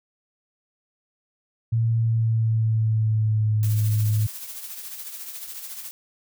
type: tone with pitch glide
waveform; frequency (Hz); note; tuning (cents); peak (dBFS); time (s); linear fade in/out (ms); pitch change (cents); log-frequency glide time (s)
sine; 114.3 to 107.26; A#2 to A2; -34 to -44; -18; 1.72-4.27; 10; -110; 1.96-3.6
type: noise with tremolo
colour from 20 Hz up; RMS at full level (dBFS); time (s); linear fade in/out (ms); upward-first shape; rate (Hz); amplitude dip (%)
blue; -34; 3.63-5.91; 0; triangle; 14; 55
effects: none